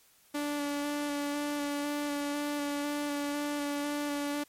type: tone with vibrato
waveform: sawtooth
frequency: 290 Hz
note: D4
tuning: 22 cents flat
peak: -27 dBFS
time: 0.34-4.44 s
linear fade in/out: 10 ms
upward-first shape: square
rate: 2 Hz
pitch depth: 12 cents each way
effects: white hiss -63 dBFS RMS until 4.48 s + MP3 64 kbps